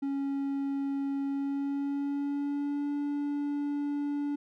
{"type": "tone with pitch glide", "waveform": "triangle", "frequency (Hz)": [276.9, 288.5], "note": ["C#4", "D4"], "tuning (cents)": [-2, -31], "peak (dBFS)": -27, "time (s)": [0.02, 4.36], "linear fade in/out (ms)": 10, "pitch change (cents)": 71, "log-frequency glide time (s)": [1.26, 2.92], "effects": []}